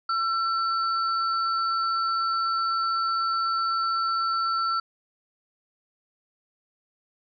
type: tone pair together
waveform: sine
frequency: 1346 / 4527 Hz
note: E6 / C#8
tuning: +36 / +36 cents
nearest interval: octave + major sixth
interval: 2100 cents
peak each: -23 / -33 dBFS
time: 0.09-4.8 s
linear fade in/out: 5 ms
effects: none